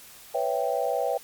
sine chord, C# half-diminished seventh, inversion third, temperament equal, 493.9 / 554.4 / 659.3 / 784 Hz, B4 / C#5 / E5 / G5, 0 / 0 / 0 / 0 cents, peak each -29 dBFS, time 0.34-1.18 s, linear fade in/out 10 ms, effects white hiss -48 dBFS RMS until 1.23 s + MP3 96 kbps

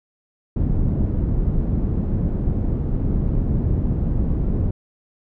pink low-pass noise, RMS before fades -20 dBFS, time 0.56-4.71 s, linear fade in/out 5 ms, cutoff 230 Hz, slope 12 dB/octave, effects none

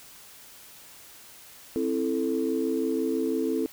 sine chord, A minor, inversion first, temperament just, 264 / 330 / 440 Hz, C4 / E4 / A4, +16 / +2 / 0 cents, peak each -28 dBFS, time 1.76-3.66 s, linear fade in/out 0 ms, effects tanh soft clip ceiling -15 dBFS + white hiss -49 dBFS RMS until 3.72 s

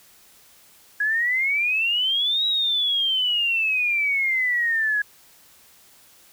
sine exponential two-way sweep, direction up then down, 1661.2 to 3873 to 1661.2 Hz, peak -19 dBFS, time 1-5.02 s, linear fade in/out 5 ms, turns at 2.46 s, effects white hiss -53 dBFS RMS until 6.32 s

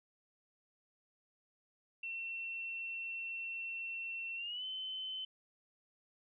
sine tone with pitch glide, 2706 to 3055 Hz, E7 to G7, +45 to -45 cents, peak -39 dBFS, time 2.03-5.25 s, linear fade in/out 5 ms, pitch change +210 cents, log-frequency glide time 4.36-4.65 s, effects none

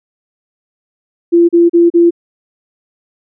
sine tone bursts, 341.8 Hz, F4, 37 cents flat, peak -4 dBFS, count 4, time 1.32-2.108 s, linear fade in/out 20 ms, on 170 ms, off 36 ms, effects none

